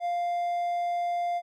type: tone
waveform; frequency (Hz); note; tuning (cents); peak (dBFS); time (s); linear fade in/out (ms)
triangle; 698.5; F5; 0; -24; 0-1.42; 50
effects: none